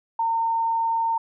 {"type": "tone", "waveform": "sine", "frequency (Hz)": 912, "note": "A#5", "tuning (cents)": -38, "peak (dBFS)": -20, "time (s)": [0.19, 1.18], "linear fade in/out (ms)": 5, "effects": []}